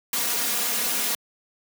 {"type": "noise with comb filter", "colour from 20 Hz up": "white", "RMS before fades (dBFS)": -25, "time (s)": [0.13, 1.15], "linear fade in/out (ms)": 2, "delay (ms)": 4.2, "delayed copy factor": 0.85, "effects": ["high-pass 150 Hz 12 dB/octave"]}